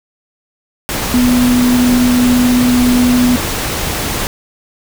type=tone in noise; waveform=sine; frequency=246.9 Hz; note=B3; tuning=in tune; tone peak=-8 dBFS; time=1.14-3.36 s; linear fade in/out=0 ms; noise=pink; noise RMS=-18 dBFS; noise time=0.89-4.27 s; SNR=+7 dB; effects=none